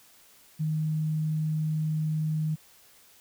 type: tone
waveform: sine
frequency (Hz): 155.56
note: D#3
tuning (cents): 0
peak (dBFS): -25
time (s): 0.59-2.56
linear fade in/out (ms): 20
effects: white hiss -57 dBFS RMS until 3.2 s